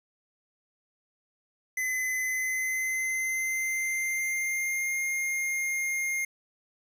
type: tone with pitch glide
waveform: square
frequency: 2030 to 2125 Hz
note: B6 to C7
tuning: +47 to +26 cents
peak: -28 dBFS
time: 1.77-6.25 s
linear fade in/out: 5 ms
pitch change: +79 cents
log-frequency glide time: 2.22-4.99 s
effects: 10-bit